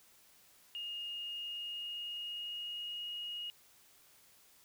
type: tone with pitch glide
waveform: sine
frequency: 2846 to 2877 Hz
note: F7 to F#7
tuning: +32 to -49 cents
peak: -39 dBFS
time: 0.75-3.5 s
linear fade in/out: 0 ms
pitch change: +19 cents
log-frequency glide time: 1.18-3.05 s
effects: white hiss -64 dBFS RMS until 4.64 s